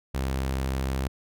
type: tone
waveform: sawtooth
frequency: 66.3 Hz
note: C2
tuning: 23 cents sharp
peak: -22 dBFS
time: 0.14-1.08 s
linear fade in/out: 10 ms
effects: none